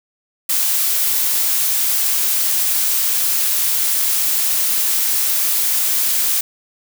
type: noise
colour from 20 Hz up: blue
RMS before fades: -17 dBFS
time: 0.49-6.41 s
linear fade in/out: 5 ms
effects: none